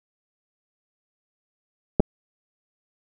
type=clicks; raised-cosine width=2 ms; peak=-4 dBFS; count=2; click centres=1.998 / 2.003 s; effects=none